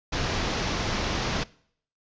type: low-pass noise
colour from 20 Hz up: pink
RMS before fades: -28 dBFS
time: 0.12-1.44 s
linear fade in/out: 10 ms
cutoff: 6300 Hz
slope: 48 dB/octave
effects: noise-tail reverb RT60 0.6 s tail -22 dB re dry + resampled to 16000 Hz